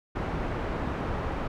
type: low-pass noise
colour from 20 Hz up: pink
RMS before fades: -31 dBFS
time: 0.15-1.48 s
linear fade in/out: 10 ms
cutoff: 1400 Hz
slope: 12 dB/octave
effects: none